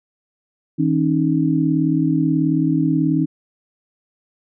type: tone cluster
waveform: sine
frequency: 159 / 271 / 309.5 Hz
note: D#3 / C#4 / D#4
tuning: +38 / -39 / -9 cents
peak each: -19 dBFS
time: 0.78-3.26 s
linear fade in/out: 20 ms
effects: none